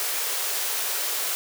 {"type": "high-pass noise", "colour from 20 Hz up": "white", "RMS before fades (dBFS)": -27, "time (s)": [0, 1.35], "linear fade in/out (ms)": 0, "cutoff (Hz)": 370, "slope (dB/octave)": 48, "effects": []}